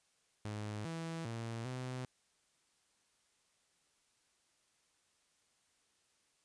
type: tone with pitch steps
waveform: sawtooth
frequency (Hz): 105.5 / 164.4 / 114.8 / 127.5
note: G#2 / E3 / A#2 / C3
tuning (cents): +28 / -4 / -26 / -44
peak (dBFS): -36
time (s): 0.45-2.05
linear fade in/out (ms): 0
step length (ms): 400
effects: white hiss -75 dBFS RMS until 6.44 s + resampled to 22050 Hz